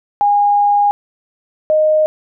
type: tone pair in turn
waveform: sine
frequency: 818 / 618.6 Hz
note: G#5 / D#5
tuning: -26 / -10 cents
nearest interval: perfect fourth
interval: 484 cents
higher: first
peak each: -9 dBFS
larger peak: neither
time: 0.21-0.91 / 1.7-2.06 s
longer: first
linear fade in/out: 0 ms
effects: none